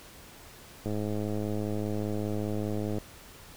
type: click train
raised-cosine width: 2 ms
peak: -20 dBFS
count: 224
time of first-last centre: 0.86-2.984 s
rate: 105 Hz
effects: pink hiss -50 dBFS RMS until 3.56 s